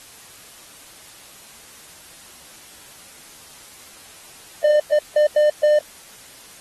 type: tone bursts at uneven times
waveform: triangle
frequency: 600 Hz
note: D5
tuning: 37 cents sharp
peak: -10 dBFS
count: 5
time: 4.64-4.8 / 4.92-4.99 / 5.16-5.27 / 5.36-5.5 / 5.63-5.79 s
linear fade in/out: 5 ms
effects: white hiss -44 dBFS RMS until 6.6 s + AAC 32 kbps